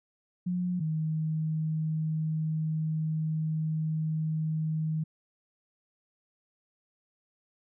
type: tone pair in turn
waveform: sine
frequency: 178.9 / 157.25 Hz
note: F3 / D#3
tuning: +42 / +19 cents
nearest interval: major second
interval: 223 cents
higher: first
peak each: -27 dBFS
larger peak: neither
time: 0.46-0.8 / 0.8-5.04 s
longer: second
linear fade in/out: 10 ms
effects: none